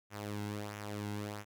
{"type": "tone with flanger", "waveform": "sawtooth", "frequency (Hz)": 103.83, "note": "G#2", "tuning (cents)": 0, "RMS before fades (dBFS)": -41, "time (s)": [0.1, 1.45], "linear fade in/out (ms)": 50, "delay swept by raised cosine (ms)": [0.22, 1.72], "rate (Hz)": 1.5, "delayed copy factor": -0.6, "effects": []}